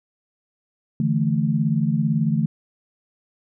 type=chord; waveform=sine; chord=D suspended second; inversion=none; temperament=equal; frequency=146.83 / 164.81 / 220 Hz; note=D3 / E3 / A3; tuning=0 / 0 / 0 cents; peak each=-22 dBFS; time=1-2.46 s; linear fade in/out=2 ms; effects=none